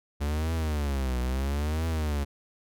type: tone with vibrato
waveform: 45% pulse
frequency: 71.1 Hz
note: C#2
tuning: 45 cents sharp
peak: -26 dBFS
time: 0.2-2.25 s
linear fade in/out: 20 ms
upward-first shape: triangle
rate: 0.75 Hz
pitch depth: 260 cents each way
effects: none